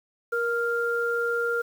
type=tone pair together; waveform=sine; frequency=470.8 / 1396.9 Hz; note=A#4 / F6; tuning=+17 / 0 cents; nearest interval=octave + perfect fifth; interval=1883 cents; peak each=-26 dBFS; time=0.32-1.62 s; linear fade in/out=10 ms; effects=8-bit